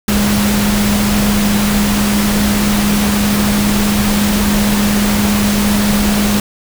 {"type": "tone in noise", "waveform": "sine", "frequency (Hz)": 205.8, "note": "G#3", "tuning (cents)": -16, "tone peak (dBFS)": -12, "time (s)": [0.08, 6.4], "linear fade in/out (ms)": 2, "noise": "pink", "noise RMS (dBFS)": -17, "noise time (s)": [0.08, 6.4], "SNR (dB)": 2, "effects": []}